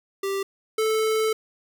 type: tone pair in turn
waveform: square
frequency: 392 / 438.1 Hz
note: G4 / A4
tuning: 0 / -7 cents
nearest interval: major second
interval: 193 cents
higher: second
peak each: -25 / -21 dBFS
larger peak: second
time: 0.23-0.43 / 0.78-1.33 s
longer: second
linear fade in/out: 5 ms
effects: none